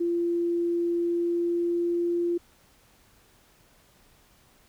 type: tone with pitch glide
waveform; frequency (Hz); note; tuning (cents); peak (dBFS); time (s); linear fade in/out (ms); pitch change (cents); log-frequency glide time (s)
sine; 343.3 to 345.5; F4 to F4; -30 to -19; -23; 0-2.38; 10; +11; 0.92-2.25
effects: pink hiss -60 dBFS RMS until 4.68 s